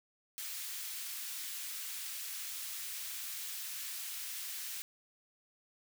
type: high-pass noise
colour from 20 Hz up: white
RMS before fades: -42 dBFS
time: 0.38-4.82 s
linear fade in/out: 0 ms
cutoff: 1800 Hz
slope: 12 dB/octave
effects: none